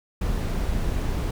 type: noise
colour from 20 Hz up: brown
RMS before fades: -25 dBFS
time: 0.21-1.31 s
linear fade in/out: 5 ms
effects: none